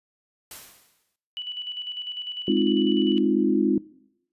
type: noise with exponential decay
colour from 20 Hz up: white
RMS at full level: -38 dBFS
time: 0.51-1.16 s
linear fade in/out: 2 ms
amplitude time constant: 140 ms
type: tone with tremolo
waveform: sine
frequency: 2960 Hz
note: F#7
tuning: in tune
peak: -29 dBFS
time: 1.37-3.18 s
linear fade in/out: 0 ms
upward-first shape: square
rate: 10 Hz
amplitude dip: 50%
type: chord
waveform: sine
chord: F minor seventh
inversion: first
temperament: equal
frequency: 207.7 / 261.6 / 311.1 / 349.2 Hz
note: Ab3 / C4 / Eb4 / F4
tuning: 0 / 0 / 0 / 0 cents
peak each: -24 dBFS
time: 2.48-3.78 s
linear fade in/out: 2 ms
effects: noise-tail reverb RT60 0.8 s tail -21 dB re dry + resampled to 32000 Hz